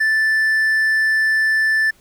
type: tone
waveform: triangle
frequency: 1760 Hz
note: A6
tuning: in tune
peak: -12 dBFS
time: 0-1.91 s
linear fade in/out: 10 ms
effects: pink hiss -54 dBFS RMS until 2 s